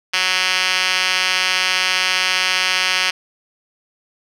5% pulse tone with band-pass filter, 185 Hz, F#3, in tune, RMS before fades -18 dBFS, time 0.13-3.11 s, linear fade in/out 10 ms, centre 3500 Hz, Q 4, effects none

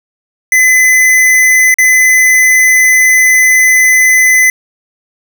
square tone with dropouts, 2022 Hz, B6, 40 cents sharp, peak -5 dBFS, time 0.52-4.5 s, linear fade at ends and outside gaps 2 ms, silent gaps 1.742-1.785 s, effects none

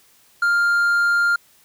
triangle tone, 1400 Hz, F6, 4 cents sharp, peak -13 dBFS, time 0.42-1.36 s, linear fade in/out 5 ms, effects white hiss -55 dBFS RMS until 1.64 s

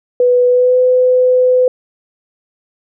sine tone with pitch glide, 493.9 to 504.9 Hz, B4 to B4, 0 to +38 cents, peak -7 dBFS, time 0.2-1.68 s, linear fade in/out 2 ms, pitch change +38 cents, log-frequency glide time 0.48-0.78 s, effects none

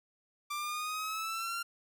sawtooth exponential sweep, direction up, 1174.7 to 1389 Hz, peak -31 dBFS, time 0.5-1.63 s, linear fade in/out 10 ms, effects none

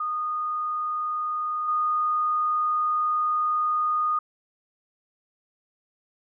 sine tone with level steps, 1231 Hz, D#6, 19 cents flat, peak -25 / -21 dBFS, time 0-4.19 s, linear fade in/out 5 ms, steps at 1.68 s, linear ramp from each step 5 ms, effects none

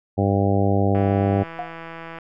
harmonic tone, 99.1 Hz, G2, 19 cents sharp, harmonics 1 / 2 / 3 / 4 / 5 / 6 / 7 / 8, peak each -20 / -23 / -25 / -26 / -27 / -28 / -28 / -29 dBFS, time 0.17-1.44 s, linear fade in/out 20 ms
click train, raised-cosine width 0.5 ms, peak -21 dBFS, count 205, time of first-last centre 0.95-2.186 s, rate 165 Hz
sine tone with exponential decay, 713 Hz, F5, 36 cents sharp, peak -22 dBFS, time 1.59-1.78 s, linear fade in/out 0 ms, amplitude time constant 40 ms
effects none

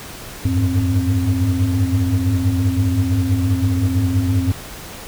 sine tone cluster, 89 / 98.4 / 104.3 / 265 Hz, F2 / G2 / G#2 / C4, +33 / +7 / +8 / +22 cents, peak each -19 dBFS, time 0.45-4.52 s, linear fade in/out 5 ms, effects tanh soft clip ceiling -8 dBFS + pink hiss -34 dBFS RMS until 5.07 s

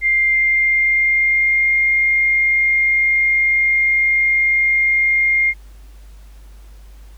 sine tone with pitch glide, 2100 to 2121 Hz, C7 to C7, +6 to +23 cents, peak -12 dBFS, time 0.01-5.54 s, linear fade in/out 50 ms, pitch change +17 cents, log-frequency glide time 0.22-1.73 s, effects added 50 Hz sine -37 dBFS peak until 7.17 s + pink hiss -53 dBFS RMS until 7.17 s

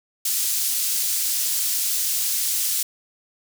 pink high-pass noise, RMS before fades -23 dBFS, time 0.25-2.83 s, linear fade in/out 5 ms, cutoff 6200 Hz, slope 12 dB/octave, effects none

